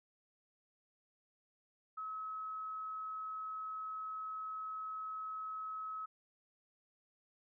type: tone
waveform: sine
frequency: 1285 Hz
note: E6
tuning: 45 cents flat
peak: -40 dBFS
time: 1.97-6.06 s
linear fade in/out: 10 ms
effects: none